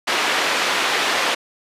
white band-pass noise, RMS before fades -20 dBFS, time 0.07-1.35 s, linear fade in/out 10 ms, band 360 to 2900 Hz, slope 12 dB/octave, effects resampled to 32000 Hz

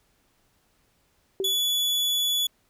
sine tone with exponential decay, 385.6 Hz, G4, 28 cents flat, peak -22 dBFS, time 1.4-1.62 s, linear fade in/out 1 ms, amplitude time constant 46 ms
40% pulse tone, 3422 Hz, A7, 49 cents flat, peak -21 dBFS, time 1.44-2.47 s, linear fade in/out 5 ms
effects pink hiss -67 dBFS RMS until 2.69 s

